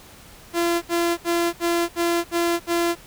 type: tone bursts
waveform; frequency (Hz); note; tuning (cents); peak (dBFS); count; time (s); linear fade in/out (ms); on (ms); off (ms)
sawtooth; 341.6; F4; -38; -15; 7; 0.53-2.956; 50; 290; 66
effects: pink hiss -46 dBFS RMS until 3.06 s